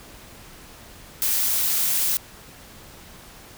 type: noise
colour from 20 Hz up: blue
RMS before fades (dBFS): -22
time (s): 1.22-2.17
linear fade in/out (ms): 0
effects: pink hiss -45 dBFS RMS until 3.57 s

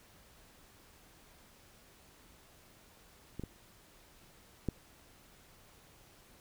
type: clicks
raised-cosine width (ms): 3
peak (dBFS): -27 / -27 / -19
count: 3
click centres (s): 3.396 / 3.437 / 4.687
effects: pink hiss -61 dBFS RMS until 6.4 s

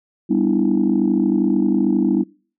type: chord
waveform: sine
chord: E minor seventh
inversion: first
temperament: just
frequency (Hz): 197.78 / 247.2 / 296.7 / 329.6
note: G3 / B3 / D4 / E4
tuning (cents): +16 / +2 / +18 / 0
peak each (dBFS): -19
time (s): 0.29-2.24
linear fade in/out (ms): 20
effects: noise-tail reverb RT60 0.4 s tail -24 dB re dry + tanh soft clip ceiling -7 dBFS

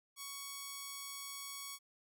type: tone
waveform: 5% pulse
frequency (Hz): 1115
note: C#6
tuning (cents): +10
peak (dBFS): -32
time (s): 0.16-1.79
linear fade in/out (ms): 50
effects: none

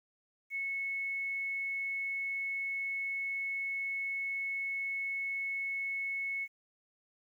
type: tone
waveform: sine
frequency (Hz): 2199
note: C#7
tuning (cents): -14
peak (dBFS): -33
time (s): 0.5-6.48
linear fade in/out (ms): 50
effects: 11-bit

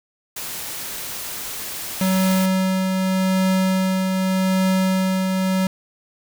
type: noise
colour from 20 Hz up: white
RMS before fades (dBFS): -30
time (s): 0.36-2.46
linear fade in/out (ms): 5
type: tone with tremolo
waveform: square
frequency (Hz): 188.3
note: F#3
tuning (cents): +31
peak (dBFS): -16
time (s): 2.01-5.67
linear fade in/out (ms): 2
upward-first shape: triangle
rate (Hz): 0.84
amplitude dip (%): 35
effects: none

